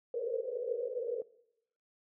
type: band-pass noise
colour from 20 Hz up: white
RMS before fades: -36 dBFS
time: 0.14-1.22 s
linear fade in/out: 2 ms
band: 450 to 510 Hz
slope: 96 dB/octave
effects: noise-tail reverb RT60 0.8 s tail -20 dB re dry